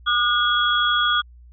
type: tone cluster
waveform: sine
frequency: 1212 / 1445 / 3338 Hz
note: D#6 / F#6 / G#7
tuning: -46 / -41 / +8 cents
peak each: -21 dBFS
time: 0.06-1.22 s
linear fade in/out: 20 ms
effects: added 60 Hz sine -43 dBFS peak until 1.52 s